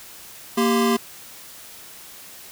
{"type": "tone cluster", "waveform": "square", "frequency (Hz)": [232.6, 394.2, 1032], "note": ["A#3", "G4", "C6"], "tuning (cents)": [-4, 10, -24], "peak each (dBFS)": [-20, -22, -27], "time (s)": [0.57, 0.97], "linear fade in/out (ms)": 10, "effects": ["white hiss -42 dBFS RMS until 2.51 s"]}